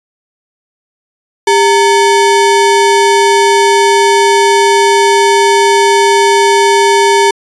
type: ring-modulated tone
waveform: square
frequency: 659.3 Hz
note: E5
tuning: in tune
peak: -3 dBFS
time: 1.47-7.31 s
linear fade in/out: 5 ms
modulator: 260 Hz
effects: resampled to 22050 Hz